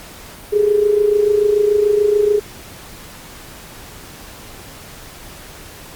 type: tone with amplitude modulation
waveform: sine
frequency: 415.6 Hz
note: G#4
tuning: 1 cent sharp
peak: -8 dBFS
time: 0.52-2.4 s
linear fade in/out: 20 ms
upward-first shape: sine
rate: 26.9 Hz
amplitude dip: 65%
effects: pink hiss -37 dBFS RMS until 5.95 s + Opus 48 kbps